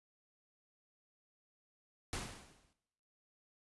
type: noise with exponential decay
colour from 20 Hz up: pink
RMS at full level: -38 dBFS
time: 2.13-2.73 s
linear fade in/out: 0 ms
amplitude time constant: 130 ms
effects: noise-tail reverb RT60 0.9 s tail -18 dB re dry + resampled to 24000 Hz